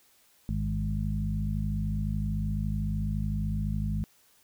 harmonic tone with a mistuned harmonic, 51.91 Hz, G#1, in tune, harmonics 1 / 2 / 3 / 4, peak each -31 / -33 / -33 / -34 dBFS, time 0.49-4.04 s, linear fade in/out 0 ms, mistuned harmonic 2, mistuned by -31 cents, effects white hiss -63 dBFS RMS until 4.43 s

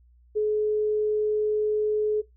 sine tone, 425.2 Hz, G#4, 41 cents sharp, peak -21 dBFS, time 0.35-2.22 s, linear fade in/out 20 ms, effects noise-tail reverb RT60 0.2 s tail -22 dB re dry + added 60 Hz sine -54 dBFS peak until 2.36 s

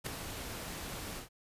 pink noise with ADSR envelope, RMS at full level -35 dBFS, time 0.04-1.29 s, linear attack 26 ms, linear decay 5 ms, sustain -7 dB, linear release 120 ms, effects resampled to 32000 Hz

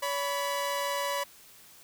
sawtooth tone pair together, 566.6 / 987.8 Hz, C#5 / B5, +38 / 0 cents, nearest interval minor seventh, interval 962 cents, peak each -28 dBFS, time 0.02-1.24 s, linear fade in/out 10 ms, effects white hiss -54 dBFS RMS until 1.83 s

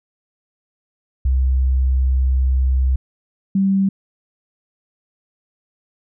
sine tone pair in turn, 65 / 194.24 Hz, C2 / G3, -11 / -16 cents, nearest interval octave + perfect fifth, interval 1895 cents, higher second, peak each -13 dBFS, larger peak neither, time 1.25-2.96 / 3.55-3.89 s, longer first, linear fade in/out 5 ms, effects none

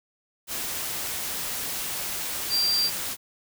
sine tone in noise, 4720 Hz, D8, 8 cents sharp, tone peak -21 dBFS, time 2.49-2.91 s, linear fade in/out 50 ms, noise white, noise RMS -31 dBFS, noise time 0.47-3.17 s, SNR +7 dB, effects none

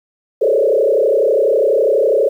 sine tone with frequency modulation, 493.9 Hz, B4, in tune, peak -10 dBFS, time 0.41-2.29 s, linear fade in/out 10 ms, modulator 32.1 Hz, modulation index 2.7, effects 8-bit

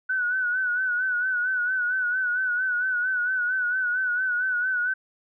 sine tone with vibrato, 1488 Hz, F#6, 9 cents sharp, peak -22 dBFS, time 0.09-4.94 s, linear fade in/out 10 ms, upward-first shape sine, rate 4.4 Hz, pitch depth 57 cents each way, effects none

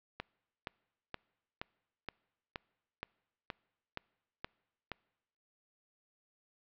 click train, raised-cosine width 0.3 ms, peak -22 dBFS, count 11, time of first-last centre 0.2-4.917 s, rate 2.12 Hz, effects noise-tail reverb RT60 1.0 s tail -26 dB re dry + low-pass 4000 Hz 12 dB/octave

